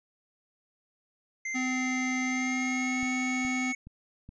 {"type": "tone with pitch glide", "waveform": "square", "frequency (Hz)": [2085, 2209], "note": ["C7", "C#7"], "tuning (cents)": [-7, -7], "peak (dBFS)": -32, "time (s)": [1.45, 3.75], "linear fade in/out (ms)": 5, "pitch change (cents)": 100, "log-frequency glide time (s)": [2.23, 3.09]}
{"type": "tone", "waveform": "square", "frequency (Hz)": 256.1, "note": "C4", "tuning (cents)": -37, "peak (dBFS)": -30, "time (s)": [1.54, 3.73], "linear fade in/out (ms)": 20}
{"type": "click train", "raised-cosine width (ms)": 5, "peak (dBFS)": -33, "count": 4, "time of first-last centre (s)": [3.03, 4.291], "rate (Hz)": 2.38}
{"effects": ["resampled to 16000 Hz"]}